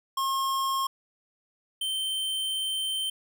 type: tone pair in turn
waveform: square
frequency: 1076 / 3109 Hz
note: C6 / G7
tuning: +48 / -15 cents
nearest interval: octave + tritone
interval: 1837 cents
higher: second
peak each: -26 / -28 dBFS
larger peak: first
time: 0.17-0.87 / 1.81-3.1 s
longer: second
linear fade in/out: 5 ms
effects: none